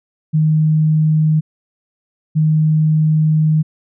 sine tone pair in turn, 155.56 / 155.56 Hz, D#3 / D#3, 0 / 0 cents, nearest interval unison, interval 0 cents, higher neither, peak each -10 dBFS, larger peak neither, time 0.33-1.41 / 2.35-3.63 s, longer second, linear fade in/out 20 ms, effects none

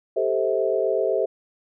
sine chord, A minor seventh, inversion third, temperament equal with one note detuned, 392 / 440 / 523.3 / 646.8 Hz, G4 / A4 / C5 / E5, 0 / 0 / 0 / -33 cents, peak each -25 dBFS, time 0.16-1.26 s, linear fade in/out 10 ms, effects none

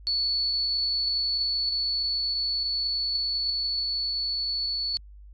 sine tone with level ramp, 4435 Hz, C#8, in tune, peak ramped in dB -23 to -26 dBFS, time 0.07-4.97 s, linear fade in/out 0 ms, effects added 50 Hz sine -44 dBFS peak until 5.33 s + AAC 32 kbps

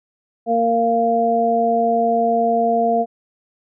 harmonic tone, 231.2 Hz, A#3, 14 cents flat, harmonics 1 / 2 / 3, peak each -22 / -20 / -16 dBFS, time 0.46-3.06 s, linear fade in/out 50 ms, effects none

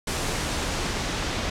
pink noise with low-pass filter sweep, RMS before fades -28 dBFS, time 0.07-1.5 s, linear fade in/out 5 ms, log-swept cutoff 9300 to 5400 Hz, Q 0.88, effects none

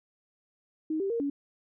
sine tone with pitch steps, 313.5 / 391.4 / 464.9 / 282.9 Hz, D#4 / G4 / A#4 / C#4, +13 / -3 / -5 / +35 cents, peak -27 dBFS, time 0.9-1.3 s, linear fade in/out 5 ms, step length 100 ms, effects none

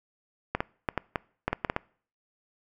clicks, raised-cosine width 0.5 ms, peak -11 dBFS, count 10, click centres 0.55 / 0.605 / 0.888 / 0.977 / 1.158 / 1.48 / 1.53 / 1.648 / 1.699 / 1.764 s, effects noise-tail reverb RT60 0.5 s tail -24 dB re dry

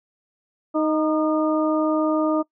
harmonic tone with a mistuned harmonic, 311.1 Hz, D#4, in tune, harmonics 1 / 2 / 3 / 4, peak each -20 / -23 / -31 / -28 dBFS, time 0.74-2.43 s, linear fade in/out 20 ms, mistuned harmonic 4, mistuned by -37 cents, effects noise-tail reverb RT60 0.1 s tail -22 dB re dry

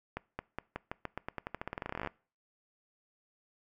accelerating click train, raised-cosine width 0.5 ms, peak -21 dBFS, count 27, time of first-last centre 0.17-2.073 s, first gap 220 ms, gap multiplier 0.89, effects noise-tail reverb RT60 0.4 s tail -23 dB re dry

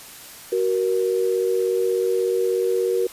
sine tone pair together, 374.6 / 471.2 Hz, F#4 / A#4, +21 / +19 cents, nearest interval major third, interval 398 cents, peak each -21 dBFS, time 0.52-3.07 s, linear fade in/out 5 ms, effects white hiss -41 dBFS RMS until 3.12 s + resampled to 32000 Hz

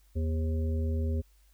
harmonic tone with a mistuned harmonic, 80.5 Hz, E2, 41 cents flat, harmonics 1 / 3 / 5 / 7, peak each -27 / -37 / -41 / -44 dBFS, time 0.15-1.22 s, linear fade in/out 20 ms, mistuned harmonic 7, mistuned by -91 cents, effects added 50 Hz sine -59 dBFS peak until 1.53 s + white hiss -69 dBFS RMS until 1.53 s

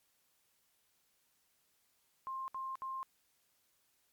sine tone bursts, 1058 Hz, C6, 19 cents sharp, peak -38 dBFS, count 3, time 2.27-3.03 s, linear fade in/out 0 ms, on 210 ms, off 65 ms, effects white hiss -75 dBFS RMS until 4.12 s + MP3 96 kbps

